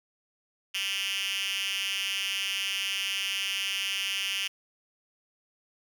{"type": "tone with high-pass filter", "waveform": "5% pulse", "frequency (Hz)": 196, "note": "G3", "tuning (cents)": 0, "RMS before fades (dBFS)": -31, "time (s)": [0.74, 4.48], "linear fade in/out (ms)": 10, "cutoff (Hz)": 3000, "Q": 6.2, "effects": []}